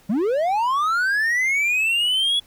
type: linear sweep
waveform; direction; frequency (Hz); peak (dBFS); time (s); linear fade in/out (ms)
triangle; up; 181.5 to 3400; -16; 0.09-2.4; 10
effects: pink hiss -54 dBFS RMS until 2.46 s